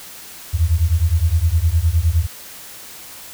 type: beating tone pair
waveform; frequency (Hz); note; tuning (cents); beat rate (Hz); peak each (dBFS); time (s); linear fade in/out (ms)
sine; 77.78 / 87.48; D#2 / F2; 0 / +3; 9.7; -16; 0.53-2.27; 20
effects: white hiss -37 dBFS RMS until 3.33 s